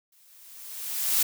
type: noise with exponential growth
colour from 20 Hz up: blue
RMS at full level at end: -21 dBFS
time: 0.12-1.23 s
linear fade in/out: 5 ms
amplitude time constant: 240 ms
effects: none